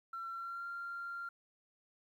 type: tone with pitch glide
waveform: sine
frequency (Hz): 1354 to 1386.4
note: E6 to F6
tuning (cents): +46 to -13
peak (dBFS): -39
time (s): 0.13-1.29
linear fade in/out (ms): 5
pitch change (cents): +41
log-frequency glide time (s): 0.31-0.66
effects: tanh soft clip ceiling -36 dBFS + 12-bit